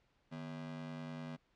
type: ring-modulated tone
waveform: 45% pulse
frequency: 199.9 Hz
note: G3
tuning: 34 cents sharp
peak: -40 dBFS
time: 0.31-1.37 s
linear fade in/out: 20 ms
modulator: 45 Hz
effects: pink hiss -75 dBFS RMS until 1.55 s + low-pass 4000 Hz 12 dB/octave